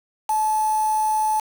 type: tone with quantisation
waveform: sine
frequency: 864 Hz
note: A5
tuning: 32 cents flat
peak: -18 dBFS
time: 0.29-1.4 s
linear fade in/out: 5 ms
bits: 5
effects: none